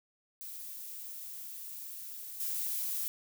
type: noise with level steps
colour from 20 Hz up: violet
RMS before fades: -44 / -35 dBFS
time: 0.41-3.08 s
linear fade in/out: 0 ms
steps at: 2.4 s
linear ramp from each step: 2 ms
effects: none